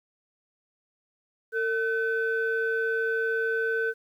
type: tone pair together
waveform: sine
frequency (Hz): 452.2 / 1519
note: A4 / F#6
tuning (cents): +47 / +45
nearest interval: octave + major sixth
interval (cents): 2098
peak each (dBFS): -26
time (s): 1.52-3.94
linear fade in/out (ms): 50
effects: tanh soft clip ceiling -18 dBFS + 10-bit